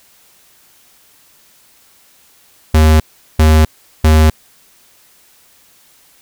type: tone bursts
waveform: square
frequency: 78.1 Hz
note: D#2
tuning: 7 cents sharp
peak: -6 dBFS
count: 3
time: 2.74-4.3 s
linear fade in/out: 5 ms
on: 260 ms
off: 390 ms
effects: white hiss -49 dBFS RMS until 6.21 s